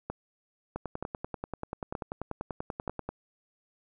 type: two click trains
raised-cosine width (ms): 1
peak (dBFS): -19 / -20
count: 4 / 25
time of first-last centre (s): 0.1-2.878 / 0.76-3.09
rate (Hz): 1.08 / 10.3
effects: none